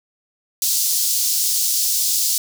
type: high-pass noise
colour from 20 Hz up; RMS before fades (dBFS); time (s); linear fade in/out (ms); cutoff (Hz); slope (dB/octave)
pink; -19; 0.62-2.38; 2; 4700; 24
effects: none